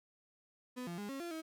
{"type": "tone with pitch steps", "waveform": "35% pulse", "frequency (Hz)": [250.4, 172.4, 204.9, 272.1, 343.7, 319.6], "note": ["B3", "F3", "G#3", "C#4", "F4", "D#4"], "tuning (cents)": [24, -22, -23, -32, -28, 47], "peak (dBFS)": -39, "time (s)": [0.76, 1.42], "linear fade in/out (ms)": 20, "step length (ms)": 110, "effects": []}